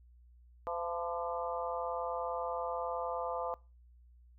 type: harmonic tone with a mistuned harmonic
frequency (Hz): 170.5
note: F3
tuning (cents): -41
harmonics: 3 / 4 / 5 / 6 / 7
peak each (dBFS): -39 / -40 / -41 / -42 / -42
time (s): 0.67-3.54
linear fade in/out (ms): 0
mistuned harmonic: 5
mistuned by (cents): +42
effects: noise-tail reverb RT60 0.3 s tail -23 dB re dry + added 60 Hz sine -57 dBFS peak until 4.38 s